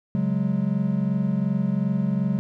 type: chord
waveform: triangle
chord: C# suspended fourth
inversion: none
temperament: equal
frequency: 138.59 / 185 / 207.7 Hz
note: C#3 / F#3 / G#3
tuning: 0 / 0 / 0 cents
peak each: -25 / -22 / -23 dBFS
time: 0.15-2.39 s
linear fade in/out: 0 ms
effects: none